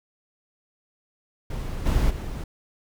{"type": "noise with level steps", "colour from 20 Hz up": "brown", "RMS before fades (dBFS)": [-30, -21, -31], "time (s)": [1.5, 2.44], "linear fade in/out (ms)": 5, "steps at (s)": [1.85, 2.09], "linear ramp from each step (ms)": 20, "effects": []}